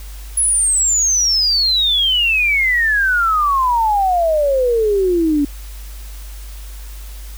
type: exponential sweep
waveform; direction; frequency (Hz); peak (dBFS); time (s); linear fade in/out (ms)
sine; down; 10640 to 281.3; -12; 0.37-5.45; 5
effects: added 50 Hz sine -29 dBFS peak until 7.37 s + white hiss -41 dBFS RMS until 7.37 s